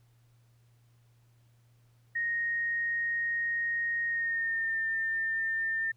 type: tone with pitch glide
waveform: sine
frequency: 1864.7 to 1802.2 Hz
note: A#6 to A6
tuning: 0 to +41 cents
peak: -28 dBFS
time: 2.15-5.92 s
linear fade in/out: 10 ms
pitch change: -59 cents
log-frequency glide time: 4.07-4.78 s
effects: added 118 Hz sine -61 dBFS peak until 5.96 s + pink hiss -73 dBFS RMS until 5.96 s